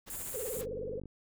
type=noise with tremolo; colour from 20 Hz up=pink; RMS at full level=-47 dBFS; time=0.06-0.66 s; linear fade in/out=20 ms; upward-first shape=sine; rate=15 Hz; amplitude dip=50%
type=high-pass noise; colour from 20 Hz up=pink; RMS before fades=-41 dBFS; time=0.1-0.61 s; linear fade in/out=0 ms; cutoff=6800 Hz; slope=96 dB/octave
type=tone with vibrato; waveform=sine; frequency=467.5 Hz; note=A#4; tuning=5 cents sharp; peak=-36 dBFS; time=0.34-1 s; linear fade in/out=5 ms; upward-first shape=triangle; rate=19 Hz; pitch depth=260 cents each way
type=click train; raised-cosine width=3 ms; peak=-33 dBFS; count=25; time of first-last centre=0.57-1.057 s; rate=49.3 Hz
effects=none